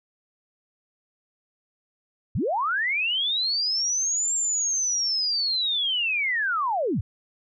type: linear two-way sweep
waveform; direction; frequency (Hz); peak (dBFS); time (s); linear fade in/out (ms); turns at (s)
sine; up then down; 65.41 to 7459 to 65.41; -22; 2.35-7.01; 5; 4.34
effects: none